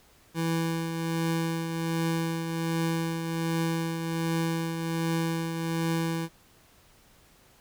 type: tone with tremolo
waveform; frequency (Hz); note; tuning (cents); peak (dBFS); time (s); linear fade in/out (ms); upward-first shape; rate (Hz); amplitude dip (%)
25% pulse; 164.81; E3; 0; -21; 0.34-6.29; 50; triangle; 1.3; 50
effects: pink hiss -59 dBFS RMS until 7.6 s